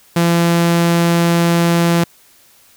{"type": "tone", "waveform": "sawtooth", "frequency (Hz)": 170, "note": "F3", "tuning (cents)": -46, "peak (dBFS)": -7, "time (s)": [0.16, 2.04], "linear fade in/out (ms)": 5, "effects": ["white hiss -49 dBFS RMS until 2.76 s"]}